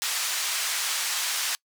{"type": "band-pass noise", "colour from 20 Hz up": "white", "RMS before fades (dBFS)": -28, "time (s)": [0.02, 1.55], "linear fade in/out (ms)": 0, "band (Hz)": [1100, 8200], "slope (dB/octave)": 12, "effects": ["noise-tail reverb RT60 0.1 s tail -26 dB re dry"]}